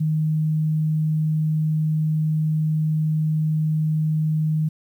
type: tone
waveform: sine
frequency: 155.56 Hz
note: D#3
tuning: in tune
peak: -18 dBFS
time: 0-4.69 s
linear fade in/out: 10 ms
effects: 9-bit